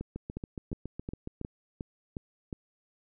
two click trains, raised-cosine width 3 ms, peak -24 / -23 dBFS, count 10 / 8, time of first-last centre 0.16-1.413 / 0.01-2.528 s, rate 7.18 / 2.78 Hz, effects none

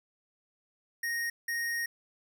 square tone bursts at uneven times, 1864.7 Hz, A#6, in tune, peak -31 dBFS, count 2, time 1.03-1.3 / 1.48-1.86 s, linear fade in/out 5 ms, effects none

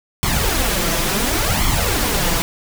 pink noise with flanger, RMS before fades -18 dBFS, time 0.23-2.42 s, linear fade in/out 0 ms, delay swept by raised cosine 0.91 to 6.01 ms, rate 0.7 Hz, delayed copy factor +0.65, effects none

